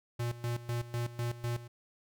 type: tone with tremolo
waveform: square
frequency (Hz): 119.2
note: A#2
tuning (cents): +39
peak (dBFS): -32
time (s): 0.19-1.68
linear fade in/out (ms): 10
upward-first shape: square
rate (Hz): 4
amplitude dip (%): 80
effects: none